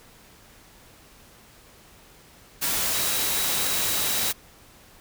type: tone in noise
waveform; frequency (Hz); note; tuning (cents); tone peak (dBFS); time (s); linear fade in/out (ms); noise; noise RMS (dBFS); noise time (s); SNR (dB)
sine; 3876; B7; -33; -34; 2.93-4.32; 20; white; -25; 2.61-4.33; -12
effects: pink hiss -52 dBFS RMS until 5 s